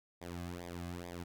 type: tone with flanger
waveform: sawtooth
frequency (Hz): 87.31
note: F2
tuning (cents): 0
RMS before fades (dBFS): -44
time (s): 0.21-1.24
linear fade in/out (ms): 10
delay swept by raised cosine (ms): 0.7 to 2.2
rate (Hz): 2.3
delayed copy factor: -1
effects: none